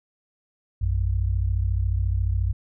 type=tone pair together; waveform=sine; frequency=58.27 / 92.5 Hz; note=A#1 / F#2; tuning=0 / 0 cents; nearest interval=minor sixth; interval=800 cents; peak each=-23 / -23 dBFS; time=0.81-2.53 s; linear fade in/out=10 ms; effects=none